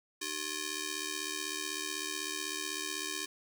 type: ring-modulated tone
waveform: 5% pulse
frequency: 692 Hz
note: F5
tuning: 16 cents flat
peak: -21 dBFS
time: 0.21-3.26 s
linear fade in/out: 10 ms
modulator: 1000 Hz
effects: none